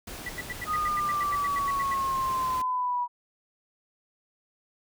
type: noise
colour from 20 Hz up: pink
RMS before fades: -40 dBFS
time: 0.07-2.62 s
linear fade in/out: 5 ms
type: tone bursts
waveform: sine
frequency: 1962 Hz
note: B6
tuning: 12 cents flat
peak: -31 dBFS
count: 15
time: 0.26-1.944 s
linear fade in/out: 5 ms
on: 32 ms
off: 86 ms
type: exponential sweep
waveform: sine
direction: down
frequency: 1244.5 to 969 Hz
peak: -25 dBFS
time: 0.66-3.08 s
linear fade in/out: 50 ms
effects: none